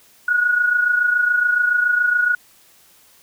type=tone pair together; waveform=sine; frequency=1452.9 / 1480 Hz; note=F#6 / F#6; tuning=-32 / 0 cents; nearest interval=unison; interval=32 cents; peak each=-15 / -22 dBFS; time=0.28-2.35 s; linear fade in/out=5 ms; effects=white hiss -52 dBFS RMS until 3.22 s